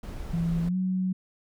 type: noise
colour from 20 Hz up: brown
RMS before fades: -36 dBFS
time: 0.03-0.69 s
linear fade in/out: 5 ms
type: tone with pitch glide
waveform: sine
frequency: 167.6 to 185.96 Hz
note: E3 to F#3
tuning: +29 to +9 cents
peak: -24 dBFS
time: 0.33-1.13 s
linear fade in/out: 10 ms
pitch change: +180 cents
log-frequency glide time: 0.63-0.76 s
effects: none